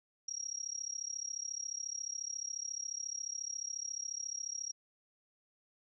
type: tone with amplitude modulation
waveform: sine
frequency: 5640 Hz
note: F8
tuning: 16 cents sharp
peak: -34 dBFS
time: 0.28-4.72 s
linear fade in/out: 5 ms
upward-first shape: sine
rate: 34.2 Hz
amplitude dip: 95%
effects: none